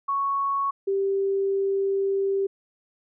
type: tone pair in turn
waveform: sine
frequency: 1108.7 / 392 Hz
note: C#6 / G4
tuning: 0 / 0 cents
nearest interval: octave + tritone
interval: 1800 cents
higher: first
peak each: -22 / -21 dBFS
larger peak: second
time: 0.08-0.71 / 0.87-2.47 s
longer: second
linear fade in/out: 10 ms
effects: none